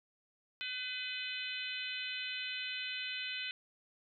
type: harmonic tone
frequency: 505 Hz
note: B4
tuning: 39 cents sharp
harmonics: 3 / 4 / 5 / 6 / 7 / 8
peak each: -46 / -47 / -42 / -43 / -46 / -47 dBFS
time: 0.61-3.51 s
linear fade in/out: 0 ms
effects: none